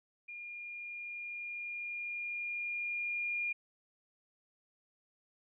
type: tone with level ramp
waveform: sine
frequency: 2416 Hz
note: D7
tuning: 48 cents sharp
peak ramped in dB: -43 to -32 dBFS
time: 0.28-3.53 s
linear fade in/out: 10 ms
effects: none